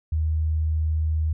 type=tone; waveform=sine; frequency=78.5 Hz; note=D#2; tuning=16 cents sharp; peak=-20 dBFS; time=0.12-1.33 s; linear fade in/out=5 ms; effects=none